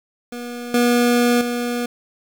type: tone with level steps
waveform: 25% pulse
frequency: 241.3 Hz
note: B3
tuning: 40 cents flat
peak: -24 / -10 / -17 dBFS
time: 0.32-1.86 s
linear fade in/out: 5 ms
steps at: 0.74 / 1.41 s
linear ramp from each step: 2 ms
effects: 8-bit